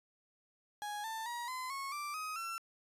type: tone with pitch steps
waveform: 35% pulse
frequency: 830.6 / 890.2 / 954.1 / 1022.6 / 1096 / 1174.6 / 1259 / 1349.3 Hz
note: G#5 / A5 / A#5 / C6 / C#6 / D6 / D#6 / E6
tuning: 0 / +20 / +40 / -40 / -20 / 0 / +20 / +40 cents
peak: -37 dBFS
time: 0.82-2.58 s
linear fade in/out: 0 ms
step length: 220 ms
effects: resampled to 32000 Hz